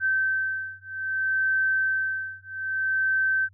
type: beating tone pair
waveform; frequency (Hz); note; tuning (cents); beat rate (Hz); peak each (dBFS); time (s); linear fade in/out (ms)
sine; 1547 / 1547.62; G6 / G6; -23 / -23; 0.62; -26; 0-3.49; 50
effects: added 95 Hz sine -53 dBFS peak until 3.53 s